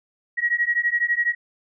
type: beating tone pair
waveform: sine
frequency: 1899 / 1911 Hz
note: A#6 / A#6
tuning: +32 / +43 cents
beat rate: 12 Hz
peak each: -22 dBFS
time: 0.37-1.35 s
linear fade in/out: 20 ms
effects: none